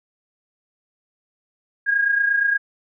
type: tone pair together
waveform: sine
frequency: 1629.5 / 1658 Hz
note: G#6 / G#6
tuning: -33 / -3 cents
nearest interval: unison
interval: 30 cents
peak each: -17 / -24 dBFS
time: 1.86-2.58 s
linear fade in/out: 20 ms
effects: none